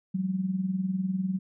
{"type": "tone with tremolo", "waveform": "sine", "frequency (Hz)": 188, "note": "F#3", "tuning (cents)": 28, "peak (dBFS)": -23, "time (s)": [0.14, 1.39], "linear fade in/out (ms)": 10, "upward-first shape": "sine", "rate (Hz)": 20, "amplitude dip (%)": 65, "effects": []}